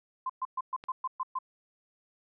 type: tone bursts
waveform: sine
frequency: 1037 Hz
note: C6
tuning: 16 cents flat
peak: -29 dBFS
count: 8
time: 0.26-1.388 s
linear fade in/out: 5 ms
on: 36 ms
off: 120 ms
type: click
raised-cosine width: 0.3 ms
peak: -29 dBFS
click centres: 0.839 s
effects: none